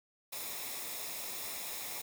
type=noise with comb filter; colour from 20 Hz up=white; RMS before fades=-41 dBFS; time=0.32-2.02 s; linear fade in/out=10 ms; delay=0.66 ms; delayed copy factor=-0.55; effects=none